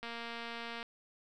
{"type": "click train", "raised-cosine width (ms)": 0.3, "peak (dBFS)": -27, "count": 187, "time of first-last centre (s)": [0.03, 0.828], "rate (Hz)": 233, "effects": []}